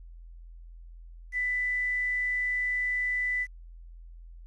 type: tone with quantisation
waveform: sine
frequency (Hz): 1990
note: B6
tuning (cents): +13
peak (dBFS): -26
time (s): 1.32-3.47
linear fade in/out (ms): 50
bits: 9
effects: added 42 Hz sine -44 dBFS peak until 4.46 s + resampled to 22050 Hz